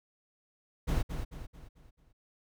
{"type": "noise with echo", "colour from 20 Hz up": "brown", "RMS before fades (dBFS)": -28, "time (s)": [0.87, 1.03], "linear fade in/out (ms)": 20, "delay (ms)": 220, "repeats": 5, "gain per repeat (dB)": -7, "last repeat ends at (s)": 2.13, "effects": []}